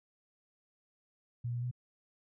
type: tone with pitch steps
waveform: sine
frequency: 119.9 / 120.6 / 123.5 Hz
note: A#2 / B2 / B2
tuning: +49 / -41 / 0 cents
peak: -33 dBFS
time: 1.44-1.713 s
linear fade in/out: 10 ms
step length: 91 ms
effects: none